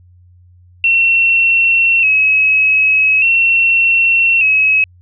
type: tone with vibrato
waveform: sine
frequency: 2637 Hz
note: E7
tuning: in tune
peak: -8 dBFS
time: 0.84-4.84 s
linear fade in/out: 2 ms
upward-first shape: square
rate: 0.42 Hz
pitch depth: 50 cents each way
effects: added 89 Hz sine -42 dBFS peak until 5.01 s